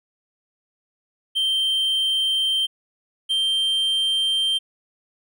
triangle tone pair in turn, 3136 / 3150 Hz, G7 / G7, 0 / +8 cents, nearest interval unison, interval 8 cents, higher second, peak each -17 dBFS, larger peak neither, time 1.35-2.67 / 3.29-4.59 s, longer first, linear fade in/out 20 ms, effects none

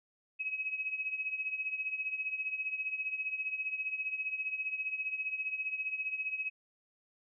sine tone with tremolo, 2552 Hz, D#7, 43 cents sharp, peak -30 dBFS, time 0.39-6.5 s, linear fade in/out 20 ms, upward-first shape triangle, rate 15 Hz, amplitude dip 80%, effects none

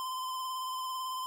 square tone with vibrato, 1030 Hz, C6, 28 cents flat, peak -35 dBFS, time 0-1.26 s, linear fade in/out 0 ms, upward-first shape sine, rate 18 Hz, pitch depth 25 cents each way, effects 11-bit

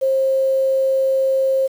sine tone with quantisation, 533 Hz, C5, 32 cents sharp, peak -14 dBFS, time 0.01-1.68 s, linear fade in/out 20 ms, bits 7, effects none

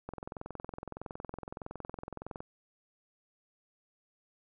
click train, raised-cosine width 1 ms, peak -26 dBFS, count 51, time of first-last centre 0.09-2.405 s, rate 21.6 Hz, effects none

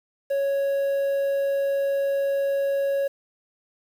triangle tone with quantisation, 554.4 Hz, C#5, in tune, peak -19 dBFS, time 0.3-3.08 s, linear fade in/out 10 ms, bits 8, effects none

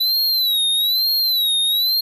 square tone with vibrato, 3957 Hz, B7, 3 cents sharp, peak -16 dBFS, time 0-2.01 s, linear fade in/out 10 ms, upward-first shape sine, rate 1.1 Hz, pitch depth 120 cents each way, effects none

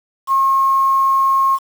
sine tone with quantisation, 1079 Hz, C#6, 47 cents flat, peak -11 dBFS, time 0.27-1.59 s, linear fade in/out 50 ms, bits 6, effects none

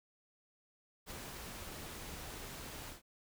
pink noise with ADSR envelope, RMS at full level -44 dBFS, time 1.06-3.02 s, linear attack 49 ms, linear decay 12 ms, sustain -3 dB, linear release 130 ms, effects none

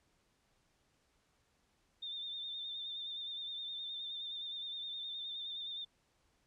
sine tone with vibrato, 3609 Hz, A7, 43 cents sharp, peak -40 dBFS, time 2.02-5.85 s, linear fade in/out 10 ms, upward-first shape sine, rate 9.6 Hz, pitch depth 41 cents each way, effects pink hiss -75 dBFS RMS until 6.46 s + low-pass 9000 Hz 12 dB/octave

